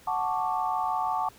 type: chord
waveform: sine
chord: D major seventh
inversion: first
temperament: equal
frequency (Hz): 740 / 880 / 1108.7 / 1174.7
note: F#5 / A5 / C#6 / D6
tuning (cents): 0 / 0 / 0 / 0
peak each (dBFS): -30 / -29 / -33 / -33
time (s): 0.07-1.29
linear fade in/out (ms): 5
effects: pink hiss -54 dBFS RMS until 1.38 s